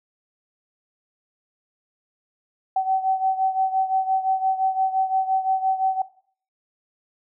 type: beating tone pair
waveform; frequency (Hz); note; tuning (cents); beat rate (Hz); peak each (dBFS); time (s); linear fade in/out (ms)
sine; 761 / 766.8; F#5 / G5; +48 / -38; 5.8; -21 / -24; 2.76-6.02; 5
effects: noise-tail reverb RT60 0.5 s tail -18 dB re dry